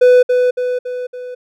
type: tone with echo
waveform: triangle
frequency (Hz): 498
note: B4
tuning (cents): +14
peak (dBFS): -3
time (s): 0.01-0.23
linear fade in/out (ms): 10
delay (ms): 280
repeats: 4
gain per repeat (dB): -5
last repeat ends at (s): 1.35
effects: none